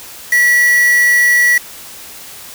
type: tone with quantisation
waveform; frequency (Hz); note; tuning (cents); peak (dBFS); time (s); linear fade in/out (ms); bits
triangle; 1943; B6; -29; -6; 0.32-1.58; 5; 3
effects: white hiss -33 dBFS RMS until 2.54 s